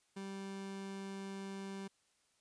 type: tone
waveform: 30% pulse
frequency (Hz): 195.1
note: G3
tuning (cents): -8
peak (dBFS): -40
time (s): 0.16-1.88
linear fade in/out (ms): 10
effects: white hiss -75 dBFS RMS until 2.4 s + resampled to 22050 Hz